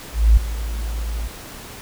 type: tone with ADSR envelope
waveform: sine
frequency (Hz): 55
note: A1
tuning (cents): 0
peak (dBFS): -6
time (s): 0.12-1.28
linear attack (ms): 250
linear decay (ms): 6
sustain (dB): -16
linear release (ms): 8
effects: pink hiss -37 dBFS RMS until 1.81 s